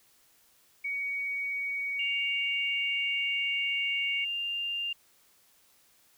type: tone with pitch glide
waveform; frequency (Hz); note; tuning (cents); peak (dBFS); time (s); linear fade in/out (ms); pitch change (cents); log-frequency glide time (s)
sine; 2246 to 2229; C#7 to C#7; +22 to +9; -30; 0.84-4.25; 10; -13; 1.62-3.98
type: tone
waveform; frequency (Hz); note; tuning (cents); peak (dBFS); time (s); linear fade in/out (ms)
sine; 2796; F7; +1; -30; 1.99-4.93; 5
effects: white hiss -64 dBFS RMS until 6.17 s